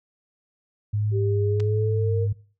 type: tone with vibrato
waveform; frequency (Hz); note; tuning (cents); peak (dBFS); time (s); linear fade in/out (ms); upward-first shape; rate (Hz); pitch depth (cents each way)
sine; 103.83; G#2; 0; -21; 0.93-2.33; 10; triangle; 1.4; 44
type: exponential sweep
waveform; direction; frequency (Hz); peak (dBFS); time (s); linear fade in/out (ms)
sine; up; 387.4 to 466.2; -25; 1.11-2.28; 50
type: clicks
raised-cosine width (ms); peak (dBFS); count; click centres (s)
0.2; -25 / -21; 2; 1.599 / 1.603
effects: noise-tail reverb RT60 0.4 s tail -20 dB re dry